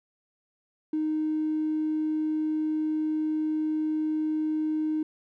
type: tone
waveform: triangle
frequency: 310 Hz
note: D#4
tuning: 6 cents flat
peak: -21 dBFS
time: 0.93-5.03 s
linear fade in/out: 5 ms
effects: tanh soft clip ceiling -22 dBFS